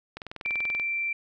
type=click train; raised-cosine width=0.3 ms; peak=-21 dBFS; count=14; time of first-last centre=0.17-0.798 s; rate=20.7 Hz
type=tone; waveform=sine; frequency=2349 Hz; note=D7; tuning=in tune; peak=-26 dBFS; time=0.45-1.13 s; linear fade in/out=5 ms
effects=none